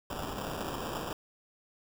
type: noise with sample-and-hold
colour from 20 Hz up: blue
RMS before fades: -37 dBFS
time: 0.1-1.13 s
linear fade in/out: 2 ms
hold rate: 2100 Hz
effects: none